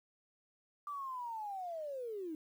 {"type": "linear sweep", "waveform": "sine", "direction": "down", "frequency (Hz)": [1183, 300.3], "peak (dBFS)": -39, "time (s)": [0.87, 2.35], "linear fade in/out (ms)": 2, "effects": ["11-bit"]}